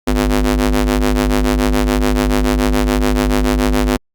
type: ring-modulated tone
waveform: sawtooth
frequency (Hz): 103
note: G#2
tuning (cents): -14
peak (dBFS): -5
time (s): 0.07-3.97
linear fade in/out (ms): 10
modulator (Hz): 151
effects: Opus 48 kbps